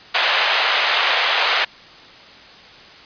white band-pass noise, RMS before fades -18 dBFS, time 0.14-1.65 s, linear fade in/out 10 ms, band 570 to 3700 Hz, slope 24 dB/octave, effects white hiss -42 dBFS RMS until 3.05 s + resampled to 11025 Hz

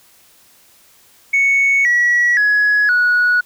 sine tone with pitch steps, 2217 / 1930 / 1680.2 / 1462.7 Hz, C#7 / B6 / G#6 / F#6, 0 / -40 / +20 / -20 cents, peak -9 dBFS, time 1.33-3.41 s, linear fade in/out 10 ms, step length 520 ms, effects tanh soft clip ceiling -8 dBFS + white hiss -50 dBFS RMS until 3.45 s

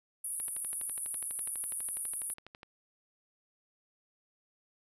pink band-pass noise, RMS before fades -38 dBFS, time 0.24-2.34 s, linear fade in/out 5 ms, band 9600 to 11000 Hz, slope 96 dB/octave
click train, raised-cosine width 0.3 ms, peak -32 dBFS, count 28, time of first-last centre 0.4-2.631 s, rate 12.1 Hz
effects none

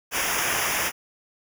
pink noise with comb filter, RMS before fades -25 dBFS, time 0.11-0.92 s, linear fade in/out 50 ms, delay 0.24 ms, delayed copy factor -0.9, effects none

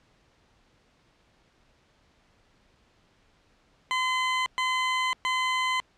20% pulse tone bursts, 1024 Hz, C6, 38 cents flat, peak -19 dBFS, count 3, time 3.91-5.8 s, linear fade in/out 0 ms, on 550 ms, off 120 ms, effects pink hiss -64 dBFS RMS until 5.97 s + low-pass 5000 Hz 12 dB/octave

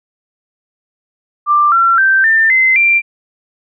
sine tone with pitch steps, 1183 / 1358.9 / 1561 / 1793.1 / 2060 / 2366 Hz, D6 / F6 / G6 / A6 / C7 / D7, +12 / -48 / -8 / +32 / -28 / +12 cents, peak -7 dBFS, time 1.46-3.02 s, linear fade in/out 50 ms, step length 260 ms, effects none

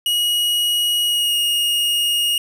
45% pulse tone with pitch glide, 2900 to 2862 Hz, F#7 to F7, -35 to +42 cents, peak -16 dBFS, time 0.06-2.38 s, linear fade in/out 2 ms, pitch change -23 cents, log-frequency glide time 1.06-1.36 s, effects none

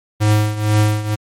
square tone with tremolo, 106.1 Hz, G#2, 38 cents sharp, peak -10 dBFS, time 0.2-1.16 s, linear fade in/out 20 ms, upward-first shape triangle, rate 2.1 Hz, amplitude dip 80%, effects MP3 64 kbps

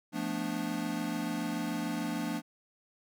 square chord, B half-diminished seventh, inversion second, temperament equal with one note detuned, 172.91 / 220 / 246.9 / 293.7 Hz, F3 / A3 / B3 / D4, -17 / 0 / 0 / 0 cents, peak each -40 / -38 / -39 / -37 dBFS, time 0.12-2.42 s, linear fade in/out 50 ms, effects none

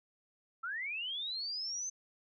sine linear sweep, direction up, 1300 to 6272 Hz, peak -36 dBFS, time 0.63-1.9 s, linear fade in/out 10 ms, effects none

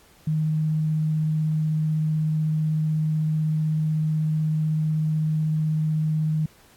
sine tone with vibrato, 155.56 Hz, D#3, in tune, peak -20 dBFS, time 0.27-6.46 s, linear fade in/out 5 ms, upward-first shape triangle, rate 16 Hz, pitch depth 10 cents each way, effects pink hiss -55 dBFS RMS until 6.76 s + AAC 64 kbps

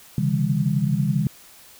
sine tone cluster, 133.4 / 145.4 / 163.8 / 201.4 Hz, C3 / D3 / E3 / G3, +34 / -17 / -11 / +47 cents, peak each -24 dBFS, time 0.18-1.27 s, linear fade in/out 2 ms, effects white hiss -48 dBFS RMS until 1.79 s

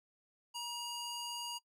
square tone with band-pass filter, 952 Hz, A#5, 36 cents sharp, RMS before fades -42 dBFS, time 0.54-1.59 s, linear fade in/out 20 ms, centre 5600 Hz, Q 0.6, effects noise-tail reverb RT60 0.1 s tail -21 dB re dry

